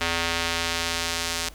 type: tone with band-pass filter sweep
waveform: square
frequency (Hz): 84.1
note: E2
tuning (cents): +35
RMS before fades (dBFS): -27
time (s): 0.01-1.49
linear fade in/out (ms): 0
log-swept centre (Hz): 2800 to 5800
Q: 0.78
effects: added 50 Hz sine -42 dBFS peak until 1.54 s + pink hiss -50 dBFS RMS until 1.54 s